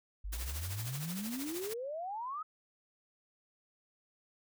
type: exponential sweep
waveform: sine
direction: up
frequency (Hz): 46.57 to 1300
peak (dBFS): -37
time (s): 0.24-2.43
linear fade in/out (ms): 10
type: noise with tremolo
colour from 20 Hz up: white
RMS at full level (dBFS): -41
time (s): 0.32-1.74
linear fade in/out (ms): 10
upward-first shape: triangle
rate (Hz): 13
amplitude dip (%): 70
effects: none